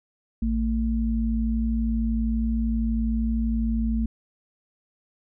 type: tone pair together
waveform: sine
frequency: 56.33 / 225.3 Hz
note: A1 / A3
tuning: +41 / +41 cents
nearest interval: 2 octaves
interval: 2400 cents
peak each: -24 dBFS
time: 0.42-4.06 s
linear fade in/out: 5 ms
effects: none